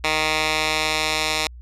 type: tone with band-pass filter sweep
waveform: 10% pulse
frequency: 155.56 Hz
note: D#3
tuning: in tune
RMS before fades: -22 dBFS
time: 0.04-1.47 s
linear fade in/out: 2 ms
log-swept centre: 2700 to 4100 Hz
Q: 0.93
effects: added 60 Hz sine -37 dBFS peak until 1.61 s + resampled to 32000 Hz